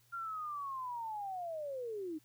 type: linear sweep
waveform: sine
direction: down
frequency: 1396.9 to 297.3 Hz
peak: -38 dBFS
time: 0.12-2.19 s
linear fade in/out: 20 ms
effects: added 120 Hz sine -70 dBFS peak until 2.24 s + white hiss -70 dBFS RMS until 2.24 s